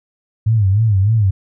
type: tone with vibrato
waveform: sine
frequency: 103.83 Hz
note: G#2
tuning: in tune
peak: -10 dBFS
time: 0.46-1.31 s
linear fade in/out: 10 ms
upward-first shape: sine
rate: 3.3 Hz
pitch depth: 160 cents each way
effects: none